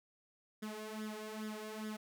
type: tone with flanger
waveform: sawtooth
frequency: 215.3 Hz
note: A3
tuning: 37 cents flat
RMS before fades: -44 dBFS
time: 0.62-1.97 s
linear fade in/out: 10 ms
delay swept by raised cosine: 0.57 to 2.87 ms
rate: 2.4 Hz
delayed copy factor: +0.75
effects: none